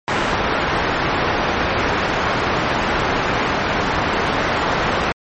white low-pass noise, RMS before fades -19 dBFS, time 0.08-5.12 s, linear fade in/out 0 ms, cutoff 1500 Hz, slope 12 dB/octave, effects MP3 32 kbps

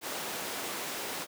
pink high-pass noise, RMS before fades -37 dBFS, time 0.01-1.27 s, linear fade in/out 50 ms, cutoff 320 Hz, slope 12 dB/octave, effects none

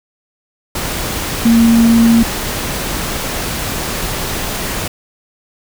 sine tone in noise, 230.4 Hz, A#3, 20 cents flat, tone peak -6 dBFS, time 1.45-2.23 s, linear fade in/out 5 ms, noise pink, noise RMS -20 dBFS, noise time 0.75-4.88 s, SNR +11 dB, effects none

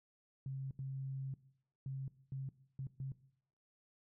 sine tone bursts at uneven times, 134.4 Hz, C3, 47 cents sharp, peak -39 dBFS, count 6, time 0.46-0.71 / 0.79-1.34 / 1.86-2.08 / 2.32-2.49 / 2.79-2.87 / 3-3.12 s, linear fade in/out 2 ms, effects noise-tail reverb RT60 0.7 s tail -18 dB re dry

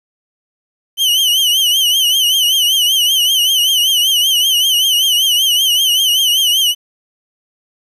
40% pulse tone with vibrato, 3035 Hz, F#7, 43 cents sharp, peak -9 dBFS, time 0.97-6.75 s, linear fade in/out 50 ms, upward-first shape triangle, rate 5.2 Hz, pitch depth 120 cents each way, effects resampled to 32000 Hz + 8-bit

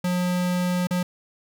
square tone with dropouts, 179.4 Hz, F3, 47 cents sharp, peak -22 dBFS, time 0.04-1.03 s, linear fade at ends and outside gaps 5 ms, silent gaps 0.871-0.908 s, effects none

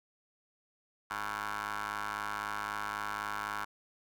15% pulse ring-modulated tone, 103.83 Hz, G#2, in tune, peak -26 dBFS, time 1.1-3.65 s, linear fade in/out 10 ms, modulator 1220 Hz, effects none

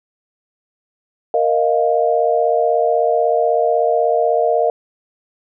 sine chord, Bb suspended fourth, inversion none, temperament equal, 466.2 / 622.3 / 698.5 Hz, Bb4 / Eb5 / F5, 0 / 0 / 0 cents, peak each -17 dBFS, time 1.34-4.7 s, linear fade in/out 2 ms, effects none

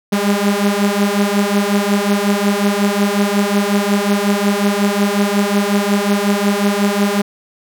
sawtooth beating tone pair, 200 / 205.5 Hz, G3 / G#3, +35 / -18 cents, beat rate 5.5 Hz, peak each -12 dBFS, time 0.12-7.22 s, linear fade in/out 10 ms, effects none

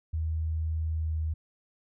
sine tone with pitch glide, 79.7 to 78.88 Hz, D#2 to D#2, +42 to +24 cents, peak -27 dBFS, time 0.13-1.34 s, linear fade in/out 10 ms, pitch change -18 cents, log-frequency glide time 0.93-1.21 s, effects none

